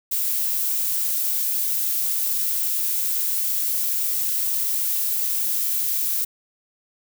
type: noise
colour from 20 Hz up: violet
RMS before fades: -23 dBFS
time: 0.11-6.25 s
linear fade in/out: 10 ms
effects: none